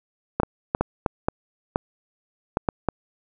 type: clicks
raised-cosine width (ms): 1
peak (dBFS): -6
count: 10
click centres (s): 0.4 / 0.433 / 0.749 / 0.81 / 1.062 / 1.285 / 1.759 / 2.571 / 2.688 / 2.887
effects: none